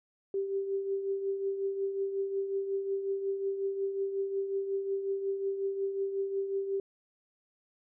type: tone with tremolo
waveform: sine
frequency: 392 Hz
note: G4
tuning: in tune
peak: -27 dBFS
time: 0.34-6.8 s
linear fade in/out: 2 ms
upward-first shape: triangle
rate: 5.5 Hz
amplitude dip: 60%
effects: none